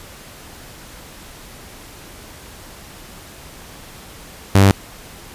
sawtooth tone, 98 Hz, G2, in tune, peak -4 dBFS, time 4.55-4.71 s, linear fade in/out 0 ms, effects pink hiss -39 dBFS RMS until 5.34 s + resampled to 32000 Hz

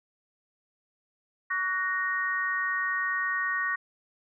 sine chord, F# major, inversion second, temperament equal with one note detuned, 1130.1 / 1480 / 1864.7 Hz, C#6 / F#6 / A#6, +33 / 0 / 0 cents, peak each -32 / -33 / -28 dBFS, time 1.5-3.76 s, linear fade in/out 10 ms, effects none

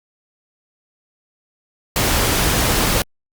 pink noise, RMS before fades -17 dBFS, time 1.96-3.02 s, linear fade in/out 2 ms, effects Opus 48 kbps

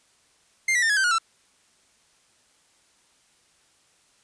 45% pulse tone with pitch steps, 2100 / 1948.1 / 1807.2 / 1676.4 / 1555.2 / 1442.7 / 1338.3 Hz, C7 / B6 / A6 / G#6 / G6 / F#6 / E6, +6 / -24 / +46 / +16 / -14 / -44 / +26 cents, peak -19 dBFS, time 0.68-1.184 s, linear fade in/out 5 ms, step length 72 ms, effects white hiss -62 dBFS RMS until 4.23 s + resampled to 22050 Hz

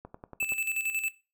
click train, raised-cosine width 1 ms, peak -28 dBFS, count 6, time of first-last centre 0.05-0.522 s, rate 10.6 Hz
square tone with tremolo, 2632 Hz, E7, 3 cents flat, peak -27 dBFS, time 0.4-1.09 s, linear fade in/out 5 ms, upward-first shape square, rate 11 Hz, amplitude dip 60%
effects noise-tail reverb RT60 0.3 s tail -17 dB re dry

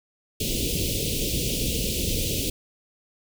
pink band-stop noise, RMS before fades -26 dBFS, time 0.4-2.5 s, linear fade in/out 5 ms, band 530 to 2600 Hz, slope 48 dB/octave, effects none

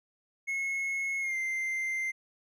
triangle tone with pitch glide, 2177 to 2087 Hz, C#7 to C7, -32 to -5 cents, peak -28 dBFS, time 0.47-2.12 s, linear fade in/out 20 ms, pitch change -73 cents, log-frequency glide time 1.2-1.36 s, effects none

